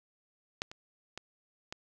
clicks, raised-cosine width 0.2 ms, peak -15 / -28 / -23 / -22 dBFS, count 4, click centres 0.619 / 0.715 / 1.176 / 1.725 s, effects none

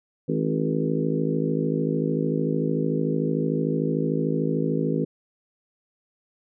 harmonic tone with a mistuned harmonic, 53.4 Hz, G#1, 49 cents sharp, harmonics 3 / 4 / 5 / 6 / 7 / 8 / 9, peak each -26 / -30 / -27 / -34 / -31 / -31 / -31 dBFS, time 0.28-5.05 s, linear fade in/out 10 ms, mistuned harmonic 7, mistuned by -29 cents, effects none

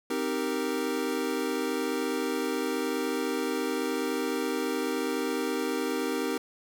square chord, C minor seventh, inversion none, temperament equal, 261.6 / 311.1 / 392 / 466.2 Hz, C4 / Eb4 / G4 / Bb4, 0 / 0 / 0 / 0 cents, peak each -34 dBFS, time 0.1-6.38 s, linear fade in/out 5 ms, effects none

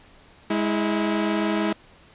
sawtooth tone pair together, 207.7 / 324.8 Hz, G#3 / E4, 0 / -26 cents, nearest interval minor sixth, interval 774 cents, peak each -20 dBFS, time 0.5-1.73 s, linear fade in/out 5 ms, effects pink hiss -52 dBFS RMS until 2.14 s + resampled to 8000 Hz

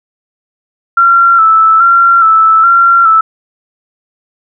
sine tone with vibrato, 1343 Hz, E6, 32 cents sharp, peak -3 dBFS, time 0.97-3.21 s, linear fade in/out 5 ms, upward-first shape square, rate 1.2 Hz, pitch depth 37 cents each way, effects none

